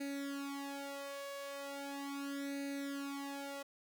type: tone with flanger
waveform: sawtooth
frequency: 279.6 Hz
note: C#4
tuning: 15 cents sharp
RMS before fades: -43 dBFS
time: 0-3.63 s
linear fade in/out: 10 ms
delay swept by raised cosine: 0.46 to 1.76 ms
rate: 0.38 Hz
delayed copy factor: +1
effects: none